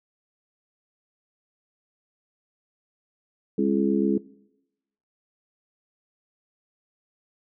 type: harmonic tone with a mistuned harmonic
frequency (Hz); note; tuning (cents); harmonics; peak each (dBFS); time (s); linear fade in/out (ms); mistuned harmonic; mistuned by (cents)
68; C#2; -33; 3 / 4 / 5 / 6; -24 / -25 / -26 / -27; 3.58-4.18; 5; 6; +67
effects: noise-tail reverb RT60 0.9 s tail -21 dB re dry